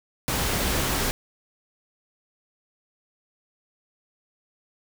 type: noise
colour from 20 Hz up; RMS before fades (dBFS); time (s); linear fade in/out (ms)
pink; -25; 0.28-1.11; 0
effects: none